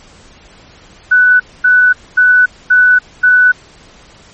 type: tone bursts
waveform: sine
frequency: 1490 Hz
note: F#6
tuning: 12 cents sharp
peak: -4 dBFS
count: 5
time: 1.11-3.52 s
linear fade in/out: 10 ms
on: 290 ms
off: 240 ms
effects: pink hiss -41 dBFS RMS until 4.33 s + MP3 32 kbps